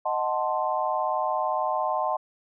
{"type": "chord", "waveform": "sine", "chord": "D# diminished seventh", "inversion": "none", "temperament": "equal", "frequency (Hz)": [622.3, 740, 880, 1046.5], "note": ["D#5", "F#5", "A5", "C6"], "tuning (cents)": [0, 0, 0, 0], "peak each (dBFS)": -29, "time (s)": [0.05, 2.17], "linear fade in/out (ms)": 10, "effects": []}